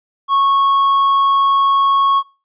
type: tone with tanh clipping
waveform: triangle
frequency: 1102 Hz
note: C#6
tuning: 11 cents flat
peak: -12 dBFS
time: 0.28-2.23 s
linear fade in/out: 50 ms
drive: 10 dB
effects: noise-tail reverb RT60 0.3 s tail -22 dB re dry + resampled to 8000 Hz

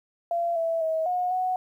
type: tone with pitch steps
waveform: sine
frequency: 684 / 660 / 641 / 723 / 739 Hz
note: F5 / E5 / E5 / F#5 / F#5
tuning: -36 / +2 / -49 / -40 / -2 cents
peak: -23 dBFS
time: 0.31-1.56 s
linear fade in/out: 2 ms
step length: 250 ms
effects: 10-bit

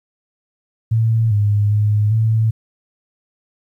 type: tone with pitch steps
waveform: sine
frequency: 112.8 / 103.4 / 105.1 / 111.2 Hz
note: A2 / G#2 / G#2 / A2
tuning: +44 / -7 / +21 / +19 cents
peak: -12 dBFS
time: 0.91-2.51 s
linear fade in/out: 10 ms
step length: 400 ms
effects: 9-bit

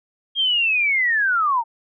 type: linear sweep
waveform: sine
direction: down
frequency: 3249 to 879 Hz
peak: -16 dBFS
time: 0.35-1.64 s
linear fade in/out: 50 ms
effects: none

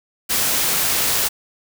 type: noise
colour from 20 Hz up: white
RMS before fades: -19 dBFS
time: 0.29-1.29 s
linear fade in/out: 20 ms
effects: none

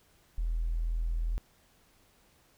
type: tone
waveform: triangle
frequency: 41.19 Hz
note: E1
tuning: 1 cent flat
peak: -24 dBFS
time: 0.38-1.38 s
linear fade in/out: 0 ms
effects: tanh soft clip ceiling -26 dBFS + pink hiss -65 dBFS RMS until 2.57 s

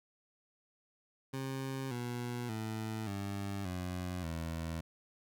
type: tone with pitch steps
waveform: 20% pulse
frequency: 133.9 / 121.38 / 110.02 / 99.73 / 90.41 / 81.95 Hz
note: C3 / B2 / A2 / G2 / F#2 / E2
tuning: +40 / -30 / 0 / +30 / -40 / -10 cents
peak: -32 dBFS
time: 1.33-4.81 s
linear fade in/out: 10 ms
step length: 580 ms
effects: none

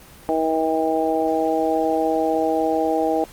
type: harmonic tone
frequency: 159.8 Hz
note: D#3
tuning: 47 cents sharp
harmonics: 2 / 3 / 4 / 5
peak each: -23 / -23 / -23 / -23 dBFS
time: 0.29-3.24 s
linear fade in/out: 0 ms
effects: pink hiss -45 dBFS RMS until 3.32 s + Opus 24 kbps

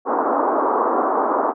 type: band-pass noise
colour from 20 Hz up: white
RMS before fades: -19 dBFS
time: 0.05-1.54 s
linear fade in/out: 50 ms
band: 260 to 1200 Hz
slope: 48 dB/octave
effects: none

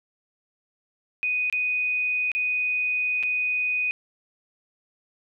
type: tone with dropouts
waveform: sine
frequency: 2489 Hz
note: D#7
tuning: in tune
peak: -22 dBFS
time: 1.23-3.91 s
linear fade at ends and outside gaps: 0 ms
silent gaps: 1.499-1.526 / 2.317-2.35 / 3.228-3.234 s
effects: none

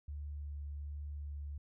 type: tone with vibrato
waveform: sine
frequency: 72.7 Hz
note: D2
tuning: 17 cents flat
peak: -40 dBFS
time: 0.08-1.58 s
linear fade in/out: 5 ms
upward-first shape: sine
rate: 1.3 Hz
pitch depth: 10 cents each way
effects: none

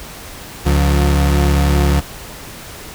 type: tone pair together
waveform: 35% pulse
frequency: 70.97 / 178.7 Hz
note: C#2 / F3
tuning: +41 / +40 cents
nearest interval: octave + major third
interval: 1599 cents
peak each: -10 / -17 dBFS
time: 0.65-2.01 s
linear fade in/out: 20 ms
effects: pink hiss -33 dBFS RMS until 2.94 s

